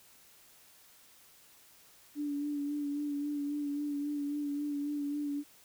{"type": "tone with vibrato", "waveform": "sine", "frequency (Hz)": 289.9, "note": "D4", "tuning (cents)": -22, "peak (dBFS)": -32, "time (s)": [2.15, 5.44], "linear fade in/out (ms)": 50, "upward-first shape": "sine", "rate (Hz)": 3.7, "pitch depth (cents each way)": 27, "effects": ["white hiss -60 dBFS RMS until 5.64 s"]}